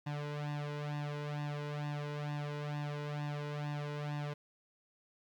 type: tone with flanger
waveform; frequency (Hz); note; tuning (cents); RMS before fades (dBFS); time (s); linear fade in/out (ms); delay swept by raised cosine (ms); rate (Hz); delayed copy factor
sawtooth; 147.2; D3; +4; -39; 0.06-4.34; 10; 1.1 to 2.07; 2.2; +0.85
effects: low-pass 4000 Hz 12 dB/octave + 12-bit